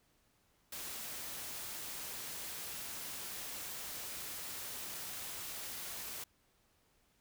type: noise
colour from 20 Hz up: white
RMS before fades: -44 dBFS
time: 0.72-6.24 s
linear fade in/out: 5 ms
effects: pink hiss -73 dBFS RMS until 7.2 s